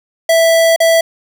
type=tone with dropouts; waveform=square; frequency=659 Hz; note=E5; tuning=1 cent flat; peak=-8 dBFS; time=0.29-1.01 s; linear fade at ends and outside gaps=5 ms; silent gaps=0.762-0.802 s; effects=none